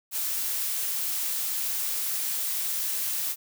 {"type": "noise", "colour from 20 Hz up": "blue", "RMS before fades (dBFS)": -29, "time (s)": [0.11, 3.36], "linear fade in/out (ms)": 50, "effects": []}